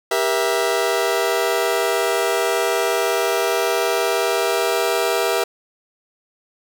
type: chord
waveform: sawtooth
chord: E diminished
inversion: first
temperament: just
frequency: 395.6 / 474.7 / 659.3 Hz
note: G4 / Bb4 / E5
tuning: +16 / +31 / 0 cents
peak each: -18 dBFS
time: 0.11-5.44 s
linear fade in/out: 5 ms
effects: none